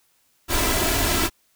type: noise with comb filter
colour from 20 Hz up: pink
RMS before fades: -21 dBFS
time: 0.48-1.3 s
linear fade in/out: 50 ms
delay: 3 ms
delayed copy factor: +0.65
effects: white hiss -64 dBFS RMS until 1.55 s